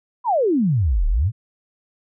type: exponential two-way sweep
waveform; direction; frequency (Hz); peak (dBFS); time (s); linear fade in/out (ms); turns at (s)
sine; down then up; 1051 to 34.47 to 125.4; -15; 0.24-1.32; 50; 1.07
effects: none